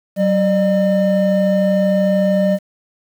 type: tone pair together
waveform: triangle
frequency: 190 / 603.2 Hz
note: F#3 / D5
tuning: +46 / +46 cents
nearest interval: octave + minor sixth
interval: 2000 cents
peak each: -13 dBFS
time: 0.16-2.59 s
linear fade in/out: 50 ms
effects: 7-bit